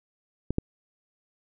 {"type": "clicks", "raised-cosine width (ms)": 3, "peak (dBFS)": [-14, -11], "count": 2, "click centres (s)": [0.506, 0.584], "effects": []}